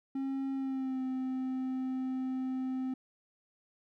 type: tone with pitch glide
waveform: triangle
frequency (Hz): 269.8 to 259.6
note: C#4 to C4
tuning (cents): -47 to -13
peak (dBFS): -30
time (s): 0.15-2.94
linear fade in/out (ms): 5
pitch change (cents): -66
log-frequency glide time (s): 0.54-1.02
effects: none